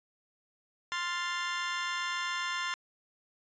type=chord; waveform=25% pulse; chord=F major; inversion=second; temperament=equal; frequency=1046.5 / 1396.9 / 1760 Hz; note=C6 / F6 / A6; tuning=0 / 0 / 0 cents; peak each=-31 / -34 / -33 dBFS; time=0.92-2.74 s; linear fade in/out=0 ms; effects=resampled to 16000 Hz